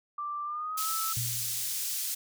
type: tone with pitch glide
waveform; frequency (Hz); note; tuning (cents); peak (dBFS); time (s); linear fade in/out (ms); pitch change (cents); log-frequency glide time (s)
sine; 1177 to 1313.5; D6 to E6; +3 to -7; -32; 0.18-1.13; 5; +190; 0.44-0.92
type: high-pass noise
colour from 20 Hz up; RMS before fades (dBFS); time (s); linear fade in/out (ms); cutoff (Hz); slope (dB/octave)
pink; -33; 0.77-2.15; 10; 5800; 12
type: tone with exponential decay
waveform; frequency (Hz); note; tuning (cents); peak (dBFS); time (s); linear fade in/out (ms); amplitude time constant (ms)
sine; 118.8; A#2; +33; -30; 1.17-1.86; 0; 150
effects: none